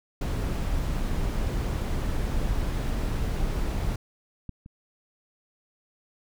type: noise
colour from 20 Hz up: brown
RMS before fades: -27 dBFS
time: 0.21-3.96 s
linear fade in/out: 5 ms
type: clicks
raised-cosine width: 5 ms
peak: -28 / -23 / -32 dBFS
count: 3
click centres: 3.204 / 4.493 / 4.661 s
effects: none